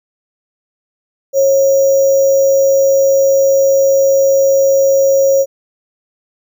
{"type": "tone with sample-and-hold", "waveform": "sine", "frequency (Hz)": 545, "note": "C#5", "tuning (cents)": -29, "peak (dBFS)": -7, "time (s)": [1.33, 5.46], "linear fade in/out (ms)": 50, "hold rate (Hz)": 6300, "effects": []}